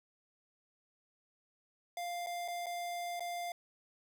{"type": "tone with dropouts", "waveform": "square", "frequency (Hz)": 698.5, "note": "F5", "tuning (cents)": 0, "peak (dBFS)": -38, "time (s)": [1.97, 3.52], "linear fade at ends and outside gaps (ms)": 2, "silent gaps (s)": [[2.263, 2.269], [2.479, 2.483], [2.66, 2.666], [3.196, 3.205]], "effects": []}